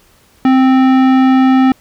sine tone with tanh clipping, 261.6 Hz, C4, in tune, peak -8 dBFS, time 0.45-1.72 s, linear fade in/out 2 ms, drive 17 dB, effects pink hiss -49 dBFS RMS until 1.8 s

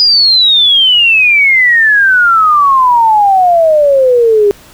sine exponential sweep, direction down, 4978 to 400 Hz, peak -4 dBFS, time 0-4.51 s, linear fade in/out 0 ms, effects pink hiss -38 dBFS RMS until 4.73 s

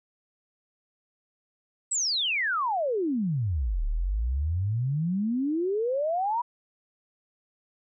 sine exponential two-way sweep, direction down then up, 8200 to 35.09 to 986 Hz, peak -24 dBFS, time 1.91-6.42 s, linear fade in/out 10 ms, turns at 3.85 s, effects none

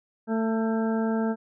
harmonic tone with a mistuned harmonic, 223 Hz, A3, 23 cents sharp, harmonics 1 / 2 / 3 / 4 / 6 / 7, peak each -24 / -30 / -34 / -36 / -40 / -41 dBFS, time 0.27-1.36 s, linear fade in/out 50 ms, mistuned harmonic 7, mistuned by +27 cents, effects none

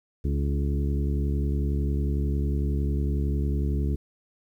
harmonic tone with a mistuned harmonic, 71 Hz, C#2, 42 cents sharp, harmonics 1 / 2 / 3 / 4 / 5 / 6, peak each -24 / -30 / -34 / -36 / -38 / -40 dBFS, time 0.24-3.96 s, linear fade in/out 10 ms, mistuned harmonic 5, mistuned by -23 cents, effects 10-bit

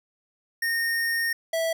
square tone pair in turn, 1842 / 655.6 Hz, A#6 / E5, -21 / -10 cents, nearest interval octave + tritone, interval 1789 cents, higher first, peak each -24 dBFS, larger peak neither, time 0.62-1.33 / 1.53-1.73 s, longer first, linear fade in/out 5 ms, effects none

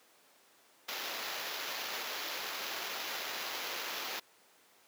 blue noise with sample-and-hold, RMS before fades -39 dBFS, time 0.88-4.2 s, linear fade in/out 10 ms, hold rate 8820 Hz, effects pink hiss -63 dBFS RMS until 4.87 s + high-pass 400 Hz 12 dB/octave

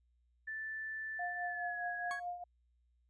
sine tone with pitch glide, 1760 to 1663.1 Hz, A6 to G#6, 0 to +2 cents, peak -39 dBFS, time 0.47-2.2 s, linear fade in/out 10 ms, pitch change -98 cents, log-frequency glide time 1.42-1.84 s
sine tone with tremolo, 708 Hz, F5, 23 cents sharp, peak -36 dBFS, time 1.19-2.44 s, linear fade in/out 5 ms, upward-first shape triangle, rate 4.8 Hz, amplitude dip 75%
40% pulse tone with exponential decay, 1108.7 Hz, C#6, in tune, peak -37 dBFS, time 2.11-2.27 s, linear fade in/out 0 ms, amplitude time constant 33 ms
effects added 60 Hz sine -70 dBFS peak until 3.09 s + resampled to 22050 Hz

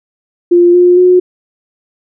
sine tone with pitch steps, 349.2 / 355.9 / 362.8 Hz, F4 / F4 / F#4, 0 / +33 / -34 cents, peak -3 dBFS, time 0.51-1.2 s, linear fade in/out 10 ms, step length 230 ms, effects none

